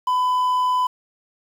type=tone with quantisation; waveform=triangle; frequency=1003 Hz; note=B5; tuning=26 cents sharp; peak=-15 dBFS; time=0.07-0.87 s; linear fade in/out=5 ms; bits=7; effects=none